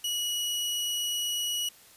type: tone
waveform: sawtooth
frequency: 2918 Hz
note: F#7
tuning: 25 cents flat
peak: -25 dBFS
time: 0.04-1.69 s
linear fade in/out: 5 ms
effects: white hiss -55 dBFS RMS until 1.96 s + resampled to 32000 Hz